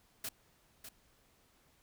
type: noise with echo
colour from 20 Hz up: white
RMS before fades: -40 dBFS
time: 0.24-0.29 s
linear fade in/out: 5 ms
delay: 600 ms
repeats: 1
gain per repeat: -9 dB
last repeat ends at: 0.89 s
effects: pink hiss -69 dBFS RMS until 1.82 s